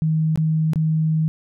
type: tone with dropouts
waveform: sine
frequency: 157.9 Hz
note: D#3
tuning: 26 cents sharp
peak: -16 dBFS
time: 0.02-1.28 s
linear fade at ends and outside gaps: 0 ms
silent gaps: 0.358-0.375 / 0.734-0.758 s
effects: none

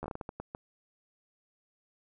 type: slowing click train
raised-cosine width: 1 ms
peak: -24 dBFS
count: 10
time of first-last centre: 0.03-0.549 s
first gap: 12 ms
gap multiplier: 1.37
effects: none

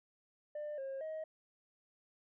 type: tone with pitch steps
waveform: sine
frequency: 597 / 539 / 630 Hz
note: D5 / C#5 / D#5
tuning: +28 / -49 / +21 cents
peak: -37 dBFS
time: 0.55-1.24 s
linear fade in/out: 5 ms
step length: 230 ms
effects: tanh soft clip ceiling -38 dBFS

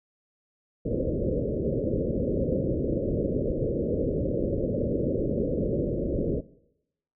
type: low-pass noise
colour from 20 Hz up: white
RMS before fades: -27 dBFS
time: 0.85-6.41 s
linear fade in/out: 10 ms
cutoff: 570 Hz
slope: 96 dB/octave
effects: noise-tail reverb RT60 0.8 s tail -19 dB re dry

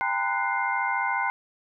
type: tone cluster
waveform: sine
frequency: 795 / 920 / 1014 / 1480 / 2104 Hz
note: G5 / A#5 / B5 / F#6 / C7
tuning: +24 / -23 / +45 / 0 / +9 cents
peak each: -30 dBFS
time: 0.01-1.3 s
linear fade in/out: 0 ms
effects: none

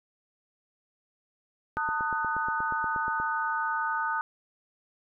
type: chord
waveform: sine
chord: D# diminished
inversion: second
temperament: just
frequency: 896 / 1244.5 / 1493.4 Hz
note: A5 / D#6 / F#6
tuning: +31 / 0 / +16 cents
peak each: -31 dBFS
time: 1.77-4.21 s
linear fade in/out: 0 ms
type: click train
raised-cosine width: 2 ms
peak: -27 dBFS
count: 13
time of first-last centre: 1.77-3.2 s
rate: 8.39 Hz
effects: none

